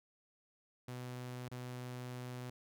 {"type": "tone with dropouts", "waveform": "sawtooth", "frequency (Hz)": 124.8, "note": "B2", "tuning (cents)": 19, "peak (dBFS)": -39, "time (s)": [0.88, 2.5], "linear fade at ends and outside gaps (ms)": 5, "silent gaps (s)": [1.485, 1.514], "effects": []}